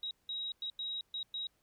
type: tone bursts at uneven times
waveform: sine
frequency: 3820 Hz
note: A#7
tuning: 42 cents sharp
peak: -36 dBFS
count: 6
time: 0.03-0.11 / 0.29-0.52 / 0.62-0.7 / 0.79-1.01 / 1.14-1.23 / 1.34-1.47 s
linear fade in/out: 2 ms
effects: pink hiss -75 dBFS RMS until 1.62 s